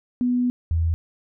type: tone pair in turn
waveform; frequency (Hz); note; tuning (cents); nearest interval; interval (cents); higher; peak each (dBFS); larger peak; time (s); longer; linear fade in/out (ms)
sine; 246.7 / 82.33; B3 / E2; -2 / -2; octave + perfect fifth; 1900; first; -18; neither; 0.21-0.5 / 0.71-0.94; first; 0
effects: none